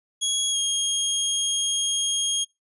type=tone with pitch glide; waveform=20% pulse; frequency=3322 to 3256 Hz; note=G#7 to G#7; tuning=0 to -35 cents; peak=-16 dBFS; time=0.21-2.45 s; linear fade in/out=20 ms; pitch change=-35 cents; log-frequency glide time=0.51-0.57 s; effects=noise-tail reverb RT60 0.2 s tail -26 dB re dry + resampled to 24000 Hz